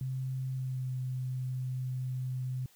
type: tone with pitch glide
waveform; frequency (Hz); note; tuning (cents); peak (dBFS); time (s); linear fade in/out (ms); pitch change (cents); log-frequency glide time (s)
sine; 130.81 to 128.27; C3 to C3; 0 to -34; -32; 0.01-2.66; 2; -34; 0.52-0.9
effects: white hiss -63 dBFS RMS until 2.75 s